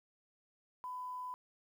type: tone with quantisation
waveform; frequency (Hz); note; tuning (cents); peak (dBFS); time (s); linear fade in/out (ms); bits
sine; 1001; B5; +23; -40; 0.84-1.34; 0; 11
effects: none